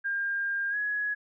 sine tone with pitch glide, 1605 to 1678 Hz, G6 to G#6, +40 to +17 cents, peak -27 dBFS, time 0.04-1.15 s, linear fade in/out 20 ms, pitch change +77 cents, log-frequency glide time 0.7-0.76 s, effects none

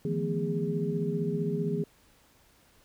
sine tone cluster, 155.1 / 170.5 / 215.1 / 245.8 / 410.5 Hz, D#3 / F3 / A3 / B3 / G#4, -5 / -41 / -39 / -8 / -20 cents, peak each -33 / -32 / -37 / -36 / -32 dBFS, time 0.05-1.84 s, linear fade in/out 2 ms, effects pink hiss -62 dBFS RMS until 2.84 s

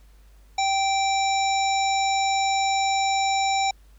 harmonic tone, 780 Hz, G5, 9 cents flat, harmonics 1 / 3 / 5 / 7 / 9, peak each -21 / -29 / -30 / -34 / -33 dBFS, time 0.58-3.71 s, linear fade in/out 5 ms, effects added 50 Hz sine -49 dBFS peak until 3.98 s + pink hiss -62 dBFS RMS until 3.98 s

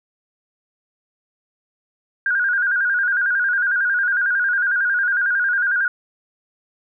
sine tone with vibrato, 1527 Hz, G6, 46 cents flat, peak -16 dBFS, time 2.26-5.88 s, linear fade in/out 2 ms, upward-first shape square, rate 11 Hz, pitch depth 76 cents each way, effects none

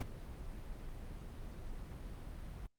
brown noise with ADSR envelope, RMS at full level -29 dBFS, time 0-2.67 s, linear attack 14 ms, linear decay 15 ms, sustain -17 dB, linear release 11 ms, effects noise-tail reverb RT60 0.1 s tail -25 dB re dry + Opus 32 kbps

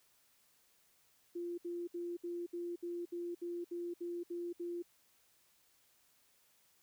sine tone bursts, 346.7 Hz, F4, 13 cents flat, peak -38 dBFS, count 12, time 1.35-4.825 s, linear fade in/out 10 ms, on 230 ms, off 65 ms, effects white hiss -71 dBFS RMS until 6.82 s

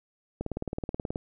click train, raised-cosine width 2 ms, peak -18 dBFS, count 15, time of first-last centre 0.41-1.159 s, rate 18.7 Hz, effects none

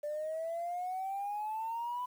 sine exponential sweep, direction up, 587.3 to 1000 Hz, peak -33 dBFS, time 0.03-2.06 s, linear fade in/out 10 ms, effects tanh soft clip ceiling -31 dBFS + 10-bit

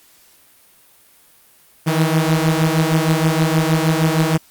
sawtooth beating tone pair, 157.2 / 163.6 Hz, D#3 / E3, +18 / -13 cents, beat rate 6.4 Hz, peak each -12 / -14 dBFS, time 1.86-4.38 s, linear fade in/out 20 ms, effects white hiss -51 dBFS RMS until 4.5 s + Opus 48 kbps

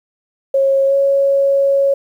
sine tone with pitch glide, 544 to 552.9 Hz, C#5 to C#5, -33 to -5 cents, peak -10 dBFS, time 0.54-1.94 s, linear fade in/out 5 ms, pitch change +28 cents, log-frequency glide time 0.86-0.94 s, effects 8-bit

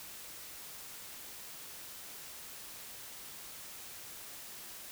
silence, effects white hiss -48 dBFS RMS until 4.91 s

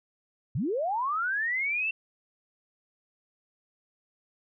sine linear sweep, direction up, 97.4 to 2708 Hz, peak -26 dBFS, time 0.55-1.91 s, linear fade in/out 5 ms, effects none

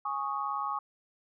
sine chord, Ab suspended fourth, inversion none, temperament just, 830.6 / 1107.5 / 1245.9 Hz, Ab5 / Db6 / Eb6, 0 / -2 / +2 cents, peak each -36 / -33 / -36 dBFS, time 0.05-0.79 s, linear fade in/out 5 ms, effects none

